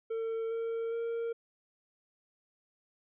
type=tone with pitch steps; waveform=triangle; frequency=451.5 / 457 / 462.6 Hz; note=A4 / A#4 / A#4; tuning=+45 / -34 / -13 cents; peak=-30 dBFS; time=0.1-1.33 s; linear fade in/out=10 ms; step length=410 ms; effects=resampled to 8000 Hz